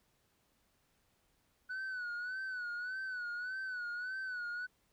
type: tone with vibrato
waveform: sine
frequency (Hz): 1486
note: F#6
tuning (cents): +7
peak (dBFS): -35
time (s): 1.69-4.67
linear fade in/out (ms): 20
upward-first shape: sine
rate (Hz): 1.7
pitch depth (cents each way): 73
effects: tanh soft clip ceiling -37 dBFS + pink hiss -75 dBFS RMS until 4.92 s